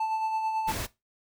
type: tone with tremolo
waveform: triangle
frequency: 880 Hz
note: A5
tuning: in tune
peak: -23 dBFS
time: 0-0.72 s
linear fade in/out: 5 ms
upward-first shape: sine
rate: 9.1 Hz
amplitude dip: 40%
type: noise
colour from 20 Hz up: pink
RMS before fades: -33 dBFS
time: 0.67-0.87 s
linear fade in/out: 20 ms
effects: noise-tail reverb RT60 0.2 s tail -18 dB re dry